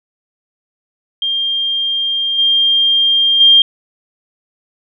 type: tone with level steps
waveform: sine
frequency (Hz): 3200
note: G7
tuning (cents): +35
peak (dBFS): -14 / -9 / -4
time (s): 1.22-3.62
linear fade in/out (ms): 2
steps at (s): 2.38 / 3.4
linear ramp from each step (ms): 10
effects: none